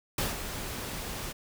pink noise with ADSR envelope, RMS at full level -28 dBFS, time 0.18-1.33 s, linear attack 4 ms, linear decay 170 ms, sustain -9 dB, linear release 17 ms, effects none

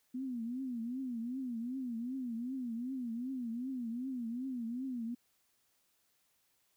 sine tone with vibrato, 245.9 Hz, B3, 7 cents flat, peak -36 dBFS, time 0.14-5.15 s, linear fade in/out 10 ms, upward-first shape triangle, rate 2.6 Hz, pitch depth 170 cents each way, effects white hiss -75 dBFS RMS until 6.76 s

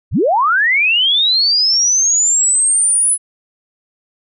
sine linear sweep, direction up, 40.28 to 10160 Hz, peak -10 dBFS, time 0.11-3.18 s, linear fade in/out 50 ms, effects none

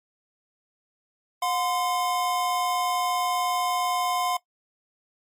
square tone pair together, 720 / 1031.6 Hz, F#5 / C6, -47 / -25 cents, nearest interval tritone, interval 622 cents, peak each -27 dBFS, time 1.42-4.37 s, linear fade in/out 5 ms, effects noise-tail reverb RT60 0.1 s tail -19 dB re dry + MP3 64 kbps

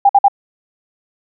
sine tone bursts, 800 Hz, G5, 35 cents sharp, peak -5 dBFS, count 3, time 0.05-0.283 s, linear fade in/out 5 ms, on 43 ms, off 52 ms, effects none

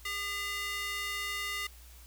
square tone with high-pass filter, 404.4 Hz, G#4, 46 cents flat, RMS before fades -36 dBFS, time 0.05-1.67 s, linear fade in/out 5 ms, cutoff 1900 Hz, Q 1.7, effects added 60 Hz sine -51 dBFS peak until 2.06 s + white hiss -57 dBFS RMS until 2.06 s

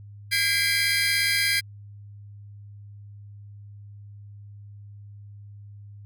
30% pulse tone cluster, 1615 / 2012 / 2089 / 2330 / 4925 Hz, G#6 / B6 / C7 / D7 / D#8, -49 / +32 / -3 / -14 / -19 cents, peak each -25 dBFS, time 0.31-1.61 s, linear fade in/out 20 ms, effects added 102 Hz sine -41 dBFS peak until 6.05 s

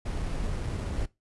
brown noise with sample-and-hold, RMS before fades -31 dBFS, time 0.05-1.06 s, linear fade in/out 10 ms, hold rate 7350 Hz, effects noise-tail reverb RT60 0.2 s tail -19 dB re dry + resampled to 24000 Hz

